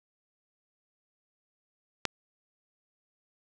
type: click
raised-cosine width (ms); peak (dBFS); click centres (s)
0.2; -9; 2.053
effects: none